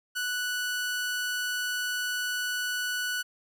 sawtooth tone, 1480 Hz, F#6, in tune, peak -25 dBFS, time 0.15-3.23 s, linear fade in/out 20 ms, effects none

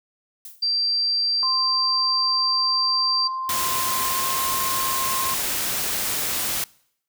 violet noise with exponential decay, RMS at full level -35 dBFS, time 0.45-0.72 s, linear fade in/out 1 ms, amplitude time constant 58 ms
sine tone, 4703 Hz, D8, 2 cents sharp, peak -19 dBFS, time 0.62-3.28 s, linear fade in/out 10 ms
sine tone with pitch glide, 1046.5 to 1059.9 Hz, C6 to C6, 0 to +22 cents, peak -25 dBFS, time 1.43-5.34 s, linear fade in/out 0 ms, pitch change +22 cents, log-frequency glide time 4.04-4.19 s
white noise, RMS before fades -25 dBFS, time 3.49-6.64 s, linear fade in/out 2 ms
effects noise-tail reverb RT60 0.7 s tail -24 dB re dry

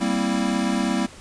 square chord, C dominant seventh, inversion second, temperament equal, 196 / 233.1 / 261.6 / 329.6 Hz, G3 / Bb3 / C4 / E4, 0 / 0 / 0 / 0 cents, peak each -26 / -26 / -27 / -29 dBFS, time 0-1.07 s, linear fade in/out 20 ms, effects pink hiss -44 dBFS RMS until 1.2 s + resampled to 22050 Hz

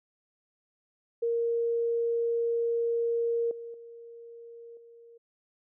sine tone with level steps, 466.2 Hz, A#4, in tune, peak -25 / -38 / -44 / -50 dBFS, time 1.22-5.18 s, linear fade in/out 10 ms, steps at 3.51 / 3.74 / 4.77 s, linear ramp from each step 2 ms, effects none

